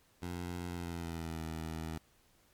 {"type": "tone with pitch glide", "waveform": "15% pulse", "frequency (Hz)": [88, 80.23], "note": ["F2", "E2"], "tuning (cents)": [14, -46], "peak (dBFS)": -32, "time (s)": [0.22, 1.98], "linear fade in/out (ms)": 5, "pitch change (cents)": -160, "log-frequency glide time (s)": [0.68, 1.42], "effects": ["pink hiss -68 dBFS RMS until 2.53 s", "MP3 96 kbps"]}